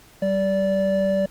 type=tone pair together; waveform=triangle; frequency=193.89 / 581 Hz; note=G3 / D5; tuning=-19 / -19 cents; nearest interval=octave + perfect fifth; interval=1900 cents; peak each=-21 / -18 dBFS; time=0.22-1.26 s; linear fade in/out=5 ms; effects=pink hiss -51 dBFS RMS until 1.3 s + Opus 48 kbps